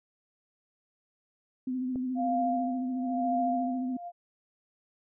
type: tone with vibrato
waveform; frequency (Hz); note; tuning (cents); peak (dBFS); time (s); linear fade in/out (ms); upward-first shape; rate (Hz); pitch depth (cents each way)
sine; 255.2; C4; -43; -29; 1.67-3.97; 5; sine; 14; 34
type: click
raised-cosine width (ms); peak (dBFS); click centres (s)
2; -27; 1.958
type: tone with tremolo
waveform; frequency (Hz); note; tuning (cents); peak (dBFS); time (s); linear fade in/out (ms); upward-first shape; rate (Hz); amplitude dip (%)
sine; 698.5; F5; 0; -26; 2.15-4.12; 50; sine; 1; 90
effects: none